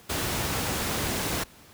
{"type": "noise", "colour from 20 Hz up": "pink", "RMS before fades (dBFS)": -28, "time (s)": [0.09, 1.44], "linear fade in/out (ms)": 10, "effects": ["pink hiss -52 dBFS RMS until 1.73 s", "high-pass 60 Hz 12 dB/octave"]}